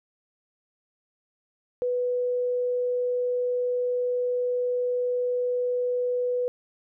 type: tone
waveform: sine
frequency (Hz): 493.9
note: B4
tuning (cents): 0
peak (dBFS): -23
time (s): 1.82-6.48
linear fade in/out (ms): 0
effects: none